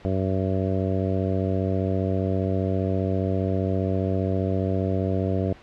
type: harmonic tone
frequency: 95 Hz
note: F#2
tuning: 46 cents sharp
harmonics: 1 / 2 / 3 / 4 / 5 / 6 / 7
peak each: -25 / -28 / -30 / -31 / -32 / -33 / -33 dBFS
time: 0.05-5.53 s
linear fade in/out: 0 ms
effects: pink hiss -48 dBFS RMS until 5.62 s + low-pass 3000 Hz 12 dB/octave